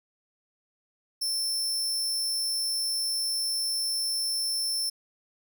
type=tone; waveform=sawtooth; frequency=5350 Hz; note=E8; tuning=25 cents sharp; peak=-24 dBFS; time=1.21-4.9 s; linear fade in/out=10 ms; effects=11-bit